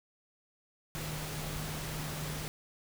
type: tone in noise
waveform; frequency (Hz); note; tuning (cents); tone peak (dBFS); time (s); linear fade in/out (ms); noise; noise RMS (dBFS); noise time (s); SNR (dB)
sine; 152.9; D#3; -30; -40; 0.95-2.48; 0; pink; -40; 0.95-2.48; -3
effects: none